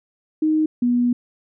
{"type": "tone pair in turn", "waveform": "sine", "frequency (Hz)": [311.1, 243.2], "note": ["D#4", "B3"], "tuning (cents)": [0, -26], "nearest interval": "major third", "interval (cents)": 426, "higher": "first", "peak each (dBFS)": -15, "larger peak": "neither", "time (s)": [[0.42, 0.66], [0.82, 1.13]], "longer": "second", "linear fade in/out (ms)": 5, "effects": []}